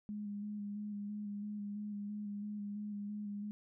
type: tone with vibrato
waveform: sine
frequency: 206.4 Hz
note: G#3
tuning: 10 cents flat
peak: -39 dBFS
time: 0.09-3.51 s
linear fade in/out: 0 ms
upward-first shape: square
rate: 3 Hz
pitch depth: 20 cents each way
effects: none